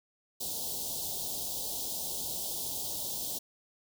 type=band-stop noise; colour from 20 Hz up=white; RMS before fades=-36 dBFS; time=0.4-3.39 s; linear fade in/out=10 ms; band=890 to 3300 Hz; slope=48 dB/octave; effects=none